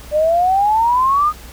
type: exponential sweep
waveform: sine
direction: up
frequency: 590 to 1249 Hz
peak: -11 dBFS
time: 0.11-1.33 s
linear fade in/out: 50 ms
effects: added 60 Hz sine -37 dBFS peak until 1.52 s + pink hiss -39 dBFS RMS until 1.52 s